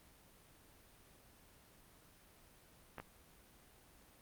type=clicks; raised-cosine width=0.5 ms; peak=-30 dBFS; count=2; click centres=2.983 / 3 s; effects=pink hiss -64 dBFS RMS until 4.21 s + Opus 32 kbps